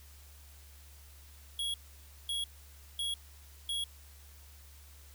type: tone bursts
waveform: square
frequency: 3322 Hz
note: G#7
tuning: in tune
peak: -33 dBFS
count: 4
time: 1.59-3.84 s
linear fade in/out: 2 ms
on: 150 ms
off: 550 ms
effects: added 71 Hz sine -53 dBFS peak until 5.14 s + white hiss -59 dBFS RMS until 5.14 s